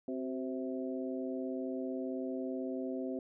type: harmonic tone with a mistuned harmonic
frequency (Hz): 130.81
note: C3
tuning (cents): 0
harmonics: 2 / 3 / 4 / 5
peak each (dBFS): -37 / -41 / -43 / -45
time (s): 0.08-3.19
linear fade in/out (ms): 2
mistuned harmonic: 3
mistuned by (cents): -57
effects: none